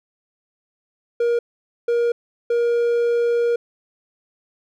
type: tone bursts at uneven times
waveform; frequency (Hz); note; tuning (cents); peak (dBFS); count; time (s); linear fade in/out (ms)
triangle; 472.9; A#4; +25; -14; 3; 1.2-1.39 / 1.88-2.12 / 2.5-3.56; 5
effects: none